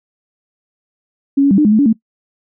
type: tone with pitch steps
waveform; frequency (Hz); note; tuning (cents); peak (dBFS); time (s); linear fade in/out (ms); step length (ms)
sine; 277.4 / 280.7 / 196.3 / 300.7 / 209.8 / 216.4 / 284.8 / 222.3; C#4 / C#4 / G3 / D4 / G#3 / A3 / C#4 / A3; +1 / +22 / +3 / +41 / +18 / -29 / +47 / +18; -7; 1.37-1.93; 10; 70
effects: noise-tail reverb RT60 0.1 s tail -20 dB re dry